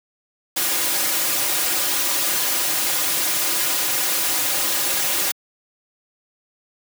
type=noise with comb filter; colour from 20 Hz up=white; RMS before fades=-21 dBFS; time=0.56-5.32 s; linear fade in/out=10 ms; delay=4.5 ms; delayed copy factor=-1; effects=high-pass 200 Hz 12 dB/octave